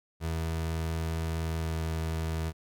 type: tone with pitch glide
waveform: 30% pulse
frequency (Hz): 81.4 to 80.74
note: E2 to E2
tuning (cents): -21 to -35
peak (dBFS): -27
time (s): 0.2-2.53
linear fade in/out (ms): 50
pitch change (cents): -14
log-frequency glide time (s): 1.56-1.72
effects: none